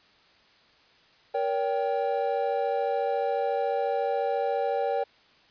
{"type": "chord", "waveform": "triangle", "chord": "G diminished", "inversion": "first", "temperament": "just", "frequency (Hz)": [470.4, 564.5, 784], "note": ["Bb4", "Db5", "G5"], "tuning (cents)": [16, 31, 0], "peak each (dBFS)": -27, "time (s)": [1.34, 5.04], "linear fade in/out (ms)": 10, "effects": ["white hiss -59 dBFS RMS until 5.5 s", "resampled to 11025 Hz"]}